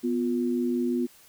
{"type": "tone pair together", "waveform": "sine", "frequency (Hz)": [247, 352.4], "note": ["B3", "F4"], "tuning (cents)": [0, 16], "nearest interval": "tritone", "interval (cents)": 616, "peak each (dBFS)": [-25, -28], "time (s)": [0.03, 1.07], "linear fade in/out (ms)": 20, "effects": ["white hiss -55 dBFS RMS until 1.28 s"]}